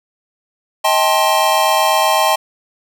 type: chord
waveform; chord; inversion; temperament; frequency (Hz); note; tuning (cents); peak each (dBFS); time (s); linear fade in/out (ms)
square; A half-diminished seventh; second; just; 633.6 / 792 / 880 / 1056; Eb5 / G5 / A5 / C6; +31 / +18 / 0 / +16; -18; 0.84-2.36; 10
effects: none